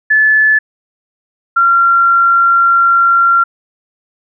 sine tone pair in turn, 1732 / 1374.7 Hz, A6 / F6, -28 / -28 cents, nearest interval major third, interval 400 cents, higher first, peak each -6 dBFS, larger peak neither, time 0.1-0.59 / 1.56-3.44 s, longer second, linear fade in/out 10 ms, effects none

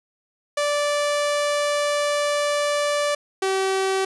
sawtooth tone pair in turn, 584 / 383.6 Hz, D5 / G4, -10 / -37 cents, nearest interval perfect fifth, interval 727 cents, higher first, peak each -16 dBFS, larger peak neither, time 0.57-3.15 / 3.42-4.05 s, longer first, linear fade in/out 5 ms, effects resampled to 24000 Hz + 9-bit

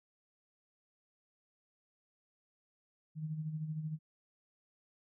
sine tone with tremolo, 155.56 Hz, D#3, in tune, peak -34 dBFS, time 3.15-3.99 s, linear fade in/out 50 ms, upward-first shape sine, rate 13 Hz, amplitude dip 55%, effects none

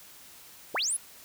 sine linear sweep, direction up, 123.47 to 11210 Hz, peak -26 dBFS, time 0.74-0.97 s, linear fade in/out 10 ms, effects white hiss -51 dBFS RMS until 1.24 s

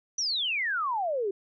sine exponential sweep, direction down, 6060 to 375.1 Hz, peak -26 dBFS, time 0.18-1.31 s, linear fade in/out 5 ms, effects none

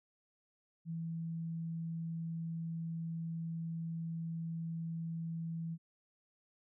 sine tone, 164.81 Hz, E3, in tune, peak -37 dBFS, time 0.85-5.78 s, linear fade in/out 50 ms, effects none

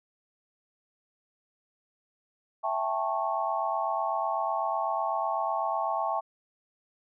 sine chord, A dominant seventh, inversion second, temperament just, 660 / 792 / 880 / 1100 Hz, E5 / G5 / A5 / C#6, +2 / +18 / 0 / -14 cents, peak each -32 dBFS, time 2.63-6.21 s, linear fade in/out 20 ms, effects none

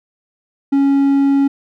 triangle tone, 277.2 Hz, C#4, in tune, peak -8 dBFS, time 0.72-1.48 s, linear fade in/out 10 ms, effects none

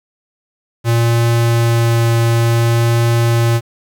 square tone with vibrato, 116.54 Hz, A#2, in tune, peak -11 dBFS, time 0.84-3.61 s, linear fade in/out 50 ms, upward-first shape triangle, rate 0.56 Hz, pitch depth 9 cents each way, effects 7-bit

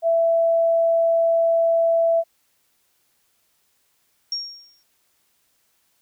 sine tone, 665 Hz, E5, 15 cents sharp, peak -15 dBFS, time 0.02-2.24 s, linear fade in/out 50 ms
sine tone with exponential decay, 5560 Hz, F8, 9 cents flat, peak -21 dBFS, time 4.32-4.83 s, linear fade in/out 2 ms, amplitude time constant 110 ms
effects white hiss -66 dBFS RMS until 6.01 s

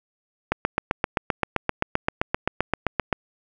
click train, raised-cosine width 0.5 ms, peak -5 dBFS, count 21, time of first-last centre 0.52-3.128 s, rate 7.67 Hz, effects none

